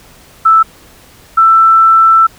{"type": "tone pair in turn", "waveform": "sine", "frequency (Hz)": [1318.5, 1330], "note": ["E6", "E6"], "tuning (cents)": [0, 15], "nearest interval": "unison", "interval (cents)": 15, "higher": "second", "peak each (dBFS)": -3, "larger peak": "neither", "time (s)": [[0.45, 0.63], [1.37, 2.27]], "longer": "second", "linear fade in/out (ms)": 10, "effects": ["pink hiss -41 dBFS RMS until 2.38 s"]}